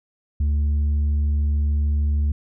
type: tone with tanh clipping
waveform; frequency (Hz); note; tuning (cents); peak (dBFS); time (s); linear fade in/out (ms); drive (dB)
triangle; 73.42; D2; 0; -18; 0.4-2.32; 5; 8
effects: none